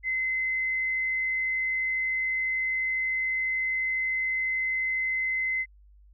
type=tone; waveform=sine; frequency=2053 Hz; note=C7; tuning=33 cents flat; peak=-25 dBFS; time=0.03-5.66 s; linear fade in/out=50 ms; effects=added 50 Hz sine -52 dBFS peak until 6.13 s